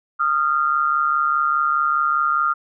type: tone pair together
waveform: sine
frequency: 1231 / 1375.9 Hz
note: D#6 / F6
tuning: -19 / -26 cents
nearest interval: major second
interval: 193 cents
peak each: -19 dBFS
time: 0.19-2.54 s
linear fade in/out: 20 ms
effects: none